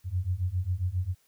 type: beating tone pair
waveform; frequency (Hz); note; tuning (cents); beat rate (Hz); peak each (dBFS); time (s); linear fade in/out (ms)
sine; 87.31 / 94.71; F2 / F#2; 0 / +41; 7.4; -30 / -29; 0.04-1.15; 50
effects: white hiss -67 dBFS RMS until 1.27 s